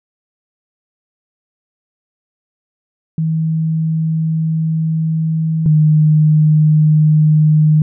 sine tone pair in turn, 160 / 153.74 Hz, D#3 / D#3, +49 / -20 cents, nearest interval minor second, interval 69 cents, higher first, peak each -13 / -7 dBFS, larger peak second, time 3.18-5.66 / 5.66-7.82 s, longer first, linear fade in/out 2 ms, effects none

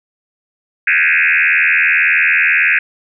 sine tone with frequency modulation, 2062 Hz, C7, 26 cents flat, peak -9 dBFS, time 0.87-2.79 s, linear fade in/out 5 ms, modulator 81.8 Hz, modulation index 6.5, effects none

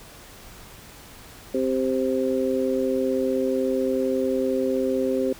harmonic tone, 130.81 Hz, C3, in tune, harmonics 2 / 3 / 4, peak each -25 / -25 / -25 dBFS, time 1.54-5.33 s, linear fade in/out 5 ms, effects pink hiss -45 dBFS RMS until 5.39 s

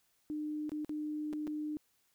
sine tone with dropouts, 302.4 Hz, D#4, 49 cents flat, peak -35 dBFS, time 0.3-1.77 s, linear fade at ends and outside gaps 0 ms, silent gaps 0.694-0.718 / 0.847-0.894 / 1.329-1.334 / 1.47-1.476 s, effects white hiss -74 dBFS RMS until 2.14 s

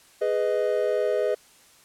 triangle chord, G# minor, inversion none, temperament just, 415.3 / 498.4 / 623 Hz, G#4 / B4 / D#5, 0 / +16 / +2 cents, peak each -24 dBFS, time 0.21-1.35 s, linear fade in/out 10 ms, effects white hiss -55 dBFS RMS until 1.84 s + low-pass 11000 Hz 12 dB/octave

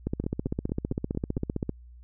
two click trains, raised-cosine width 3 ms, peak -21 / -15 dBFS, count 6 / 26, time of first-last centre 0.24-1.376 / 0.07-1.693 s, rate 4.4 / 15.4 Hz, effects added 60 Hz sine -46 dBFS peak until 2.03 s

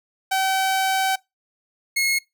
sawtooth tone pair in turn, 766 / 2167 Hz, G5 / C#7, -40 / -40 cents, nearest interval octave + tritone, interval 1800 cents, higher second, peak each -15 dBFS, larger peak neither, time 0.31-1.16 / 1.96-2.19 s, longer first, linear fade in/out 10 ms, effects noise-tail reverb RT60 0.2 s tail -23 dB re dry

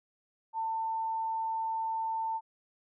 sine tone, 895 Hz, A5, 29 cents sharp, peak -30 dBFS, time 0.53-2.41 s, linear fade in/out 50 ms, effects none

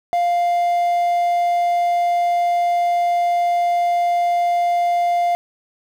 triangle tone with quantisation, 698.5 Hz, F5, in tune, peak -13 dBFS, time 0.13-5.35 s, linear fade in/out 0 ms, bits 7, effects none

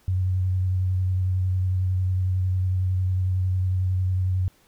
sine tone with vibrato, 92.6 Hz, F#2, 2 cents sharp, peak -20 dBFS, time 0.08-4.48 s, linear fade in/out 0 ms, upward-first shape sine, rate 11 Hz, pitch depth 19 cents each way, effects pink hiss -60 dBFS RMS until 4.67 s

